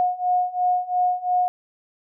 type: beating tone pair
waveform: sine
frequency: 722 / 724.9 Hz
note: F#5 / F#5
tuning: -43 / -36 cents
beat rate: 2.9 Hz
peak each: -23 / -21 dBFS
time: 0-1.48 s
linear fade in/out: 0 ms
effects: none